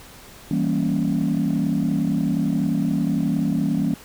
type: chord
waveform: sine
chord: E diminished seventh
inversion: none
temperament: equal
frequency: 164.81 / 196 / 233.1 / 277.2 Hz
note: E3 / G3 / Bb3 / Db4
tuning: 0 / 0 / 0 / 0 cents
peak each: -23 dBFS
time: 0.51-3.94 s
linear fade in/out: 2 ms
effects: tanh soft clip ceiling -13 dBFS + pink hiss -44 dBFS RMS until 4.04 s